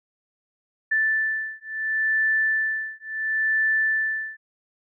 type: beating tone pair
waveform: sine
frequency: 1760 / 1760.72 Hz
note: A6 / A6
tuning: 0 / +1 cents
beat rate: 0.72 Hz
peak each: -24 dBFS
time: 0.91-4.37 s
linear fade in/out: 10 ms
effects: none